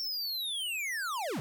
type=linear sweep; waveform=square; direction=down; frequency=5480 to 110.2 Hz; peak=-33 dBFS; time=0-1.4 s; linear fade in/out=0 ms; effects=none